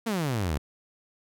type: exponential sweep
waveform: sawtooth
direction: down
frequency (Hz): 237.7 to 67.1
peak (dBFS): -22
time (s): 0.06-0.58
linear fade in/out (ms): 10
effects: none